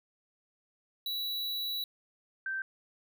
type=tone pair in turn; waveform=square / sine; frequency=3928 / 1558.8 Hz; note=B7 / G6; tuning=-10 / -10 cents; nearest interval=octave + major third; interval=1600 cents; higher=first; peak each=-33 / -32 dBFS; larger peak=second; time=1.06-1.84 / 2.46-2.62 s; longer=first; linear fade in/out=2 ms; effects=none